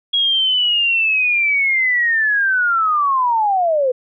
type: linear sweep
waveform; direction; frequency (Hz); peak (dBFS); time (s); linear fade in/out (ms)
sine; down; 3322 to 490; -13; 0.13-3.92; 10
effects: none